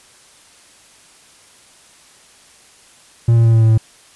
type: tone with pitch steps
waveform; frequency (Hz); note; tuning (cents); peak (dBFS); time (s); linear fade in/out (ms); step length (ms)
triangle; 116.54 / 115.4 / 114.27 / 113.16 / 112.05 / 110.96; A#2 / A#2 / A#2 / A2 / A2 / A2; 0 / -17 / -34 / +49 / +32 / +15; -6; 3.28-3.778; 5; 83
effects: white hiss -47 dBFS RMS until 4.15 s + resampled to 24000 Hz